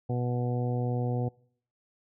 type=harmonic tone; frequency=122.8 Hz; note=B2; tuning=9 cents flat; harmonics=1 / 2 / 3 / 4 / 5 / 6 / 7; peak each=-28 / -35 / -39 / -36 / -46 / -39 / -51 dBFS; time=0.09-1.29 s; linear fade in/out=10 ms; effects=noise-tail reverb RT60 0.6 s tail -25 dB re dry